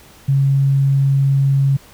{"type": "tone", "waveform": "sine", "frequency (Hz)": 137.4, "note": "C#3", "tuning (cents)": -15, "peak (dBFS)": -11, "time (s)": [0.28, 1.77], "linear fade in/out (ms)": 10, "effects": ["pink hiss -45 dBFS RMS until 1.93 s"]}